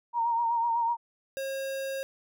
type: tone with vibrato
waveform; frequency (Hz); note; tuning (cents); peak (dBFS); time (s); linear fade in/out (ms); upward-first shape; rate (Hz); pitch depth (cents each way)
sine; 932.3; A#5; 0; -24; 0.13-0.97; 50; sine; 8; 39
type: tone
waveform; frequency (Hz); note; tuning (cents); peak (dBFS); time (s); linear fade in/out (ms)
square; 540; C#5; -45; -32; 1.37-2.03; 0
effects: none